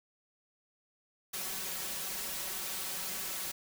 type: noise with comb filter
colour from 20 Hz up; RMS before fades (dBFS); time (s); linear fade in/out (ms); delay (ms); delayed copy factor
white; -38; 1.33-3.52; 10; 5.3; +1
effects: none